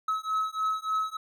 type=beating tone pair; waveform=triangle; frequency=1286 / 1289.4 Hz; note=E6 / E6; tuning=-43 / -39 cents; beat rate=3.4 Hz; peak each=-28 dBFS; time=0.08-1.17 s; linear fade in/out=5 ms; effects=none